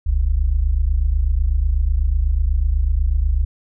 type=tone pair together; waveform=sine; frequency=41.21 / 69.3 Hz; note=E1 / C#2; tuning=0 / 0 cents; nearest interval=major sixth; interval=900 cents; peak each=-17 dBFS; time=0.06-3.45 s; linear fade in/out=10 ms; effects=none